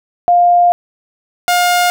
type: tone pair in turn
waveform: sine / sawtooth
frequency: 703 / 710.3 Hz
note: F5 / F5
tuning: +11 / +29 cents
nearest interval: unison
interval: 18 cents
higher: second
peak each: -6 dBFS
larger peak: neither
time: 0.28-0.72 / 1.48-1.9 s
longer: first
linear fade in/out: 0 ms
effects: none